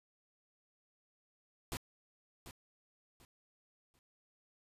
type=noise with echo; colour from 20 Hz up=pink; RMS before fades=-40 dBFS; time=1.72-1.77 s; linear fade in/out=0 ms; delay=740 ms; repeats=3; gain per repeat=-11 dB; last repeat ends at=3.99 s; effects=resampled to 32000 Hz